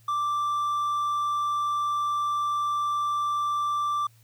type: tone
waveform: triangle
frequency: 1174.7 Hz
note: D6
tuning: in tune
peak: -22 dBFS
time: 0.08-4.07 s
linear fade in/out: 5 ms
effects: added 113 Hz sine -55 dBFS peak until 4.23 s + white hiss -63 dBFS RMS until 4.23 s